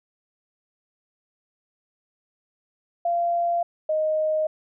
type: tone pair in turn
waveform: sine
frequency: 689 / 621.8 Hz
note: F5 / D#5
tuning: -24 / -1 cents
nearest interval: major second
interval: 177 cents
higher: first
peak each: -20 dBFS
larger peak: neither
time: 3.05-3.63 / 3.89-4.47 s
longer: neither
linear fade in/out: 5 ms
effects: none